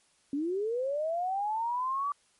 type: linear sweep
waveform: sine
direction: up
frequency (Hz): 270.6 to 1162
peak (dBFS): -28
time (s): 0.33-2.12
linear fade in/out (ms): 2
effects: white hiss -67 dBFS RMS until 2.39 s + MP3 48 kbps